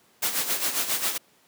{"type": "noise with tremolo", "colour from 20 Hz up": "white", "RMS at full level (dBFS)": -24, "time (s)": [0.22, 1.18], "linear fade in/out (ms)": 10, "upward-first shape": "sine", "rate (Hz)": 7.4, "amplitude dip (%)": 65, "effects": ["pink hiss -60 dBFS RMS until 1.47 s", "high-pass 200 Hz 12 dB/octave"]}